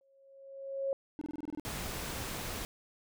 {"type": "tone with exponential growth", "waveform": "sine", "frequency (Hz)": 545, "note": "C#5", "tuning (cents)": -29, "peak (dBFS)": -28, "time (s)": [0.01, 0.93], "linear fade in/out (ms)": 1, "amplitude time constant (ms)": 200}
{"type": "tone bursts", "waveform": "triangle", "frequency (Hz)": 300, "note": "D4", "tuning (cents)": 37, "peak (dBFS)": -34, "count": 9, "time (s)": [1.19, 1.597], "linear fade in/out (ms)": 0, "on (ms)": 23, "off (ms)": 25}
{"type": "noise", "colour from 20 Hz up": "pink", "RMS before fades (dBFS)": -39, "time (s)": [1.65, 2.65], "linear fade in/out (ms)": 0}
{"effects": []}